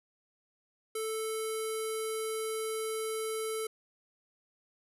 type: tone with low-pass filter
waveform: square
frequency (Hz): 440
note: A4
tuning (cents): 0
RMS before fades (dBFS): -35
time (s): 0.95-3.67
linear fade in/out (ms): 5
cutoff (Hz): 11000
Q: 5.2
effects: none